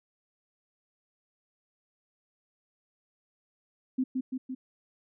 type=tone with echo; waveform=sine; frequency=258.5 Hz; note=C4; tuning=21 cents flat; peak=-24 dBFS; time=3.98-4.04 s; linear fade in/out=10 ms; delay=170 ms; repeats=3; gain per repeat=-3 dB; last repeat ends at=4.55 s; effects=none